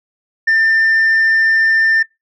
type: tone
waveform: sine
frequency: 1793 Hz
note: A6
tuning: 32 cents sharp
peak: -7 dBFS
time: 0.47-2.03 s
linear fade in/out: 10 ms
effects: noise-tail reverb RT60 0.2 s tail -25 dB re dry + tanh soft clip ceiling -8 dBFS